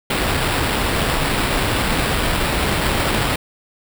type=noise with sample-and-hold; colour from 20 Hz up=pink; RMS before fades=-19 dBFS; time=0.1-3.36 s; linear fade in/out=5 ms; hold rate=6300 Hz; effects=none